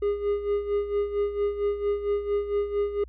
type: tone with tremolo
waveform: triangle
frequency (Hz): 408.7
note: G#4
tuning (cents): -28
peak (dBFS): -19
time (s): 0.02-3.04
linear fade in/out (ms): 5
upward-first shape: sine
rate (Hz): 4.4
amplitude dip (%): 70
effects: added 60 Hz sine -43 dBFS peak until 3.08 s + resampled to 8000 Hz